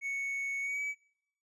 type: tone with pitch glide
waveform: triangle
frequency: 2217 to 2285 Hz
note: C#7 to D7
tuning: 0 to -48 cents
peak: -31 dBFS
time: 0.01-0.95 s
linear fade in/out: 50 ms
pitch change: +52 cents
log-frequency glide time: 0.61-0.82 s
effects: noise-tail reverb RT60 0.7 s tail -25 dB re dry + resampled to 24000 Hz